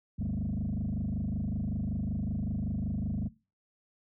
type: tone with frequency modulation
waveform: sine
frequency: 147.6 Hz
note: D3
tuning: 9 cents sharp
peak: -28 dBFS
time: 0.18-3.29 s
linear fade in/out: 20 ms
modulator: 25.3 Hz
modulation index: 3.5
effects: noise-tail reverb RT60 0.3 s tail -21 dB re dry + tanh soft clip ceiling -27 dBFS